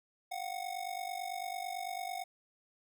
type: ring-modulated tone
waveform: square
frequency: 733 Hz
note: F#5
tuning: 16 cents flat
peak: -35 dBFS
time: 0.31-2.24 s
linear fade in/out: 10 ms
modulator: 24.5 Hz
effects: none